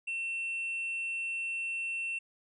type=tone with tanh clipping; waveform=triangle; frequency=2700 Hz; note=E7; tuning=41 cents sharp; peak=-33 dBFS; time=0.07-2.19 s; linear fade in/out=10 ms; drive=7 dB; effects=resampled to 24000 Hz